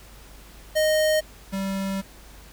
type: tone pair in turn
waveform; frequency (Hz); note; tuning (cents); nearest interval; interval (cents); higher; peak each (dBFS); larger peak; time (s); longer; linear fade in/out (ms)
square; 620 / 194.11; D#5 / G3; -6 / -17; octave + minor sixth; 2011; first; -19 / -26; first; 0.75-1.21 / 1.52-2.02; second; 20
effects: added 50 Hz sine -46 dBFS peak until 2.52 s + pink hiss -49 dBFS RMS until 2.52 s